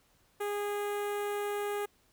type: tone with notch filter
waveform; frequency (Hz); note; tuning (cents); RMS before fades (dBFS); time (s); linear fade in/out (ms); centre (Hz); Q
sawtooth; 410.7; G#4; -19; -34; 0.4-1.86; 10; 4800; 0.74
effects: pink hiss -68 dBFS RMS until 2.12 s